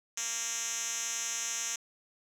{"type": "tone with band-pass filter", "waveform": "5% pulse", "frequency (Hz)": 231.2, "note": "A#3", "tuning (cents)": -14, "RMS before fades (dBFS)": -35, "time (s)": [0.17, 1.76], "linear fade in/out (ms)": 5, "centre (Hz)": 6200, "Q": 3.1, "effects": []}